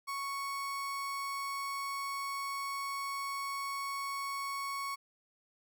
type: tone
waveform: 35% pulse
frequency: 1108.7 Hz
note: C#6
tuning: in tune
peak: -34 dBFS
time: 0.07-4.96 s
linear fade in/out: 20 ms
effects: none